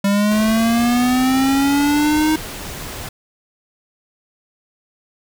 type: linear sweep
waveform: square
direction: up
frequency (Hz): 197.6 to 313.6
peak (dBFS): -14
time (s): 0.04-2.36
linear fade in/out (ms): 5
type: noise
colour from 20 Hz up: pink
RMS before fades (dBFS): -30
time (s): 0.31-3.09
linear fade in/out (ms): 5
effects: none